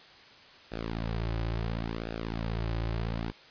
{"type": "tone with flanger", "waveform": "sawtooth", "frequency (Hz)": 56.2, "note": "A1", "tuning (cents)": 37, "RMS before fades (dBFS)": -33, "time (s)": [0.71, 3.32], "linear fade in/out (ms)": 20, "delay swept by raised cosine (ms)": [0.95, 4.45], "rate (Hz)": 0.72, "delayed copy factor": -0.85, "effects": ["white hiss -53 dBFS RMS until 3.5 s", "resampled to 11025 Hz"]}